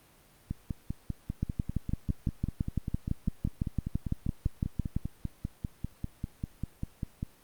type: two click trains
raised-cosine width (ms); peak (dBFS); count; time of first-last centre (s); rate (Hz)
5; -20 / -16; 35 / 22; 0.51-7.229 / 1.43-4.965; 5.06 / 5.94
effects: pink hiss -60 dBFS RMS until 7.43 s + Opus 32 kbps